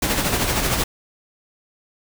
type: noise with tremolo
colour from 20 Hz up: pink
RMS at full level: -19 dBFS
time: 0.02-0.84 s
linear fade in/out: 5 ms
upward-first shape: sine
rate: 13 Hz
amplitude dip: 45%
effects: none